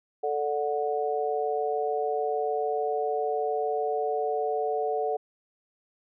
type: chord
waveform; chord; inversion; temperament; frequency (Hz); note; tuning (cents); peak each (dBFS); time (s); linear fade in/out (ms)
sine; D major; second; just; 440.5 / 587.3 / 734.2; A4 / D5 / F#5; +2 / 0 / -14; -28 / -33 / -29; 0.23-5.17; 10
effects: none